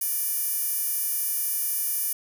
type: tone with high-pass filter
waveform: 15% pulse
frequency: 588 Hz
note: D5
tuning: 2 cents sharp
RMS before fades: -27 dBFS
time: 0.01-2.13 s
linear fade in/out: 5 ms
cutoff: 12000 Hz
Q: 1.2
effects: none